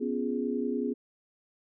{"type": "chord", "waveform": "sine", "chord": "C# dominant seventh", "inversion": "third", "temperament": "equal", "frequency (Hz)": [246.9, 277.2, 349.2, 415.3], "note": ["B3", "C#4", "E#4", "G#4"], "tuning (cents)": [0, 0, 0, 0], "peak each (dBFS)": [-31, -34, -37, -33], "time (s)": [0, 0.94], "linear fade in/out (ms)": 20, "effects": []}